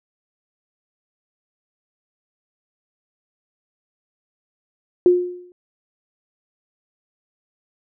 sine tone with exponential decay, 357.2 Hz, F4, 39 cents sharp, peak -7 dBFS, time 5.06-5.52 s, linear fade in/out 1 ms, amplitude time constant 100 ms, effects none

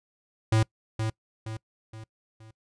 square tone with echo, 110.4 Hz, A2, 6 cents sharp, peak -20 dBFS, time 0.52-0.63 s, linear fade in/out 5 ms, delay 470 ms, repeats 4, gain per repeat -7 dB, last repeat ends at 2.51 s, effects noise-tail reverb RT60 0.1 s tail -24 dB re dry + resampled to 22050 Hz

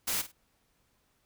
white noise with echo, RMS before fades -31 dBFS, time 0.07-0.22 s, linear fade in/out 10 ms, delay 50 ms, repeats 2, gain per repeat -13 dB, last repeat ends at 0.32 s, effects pink hiss -72 dBFS RMS until 1.25 s

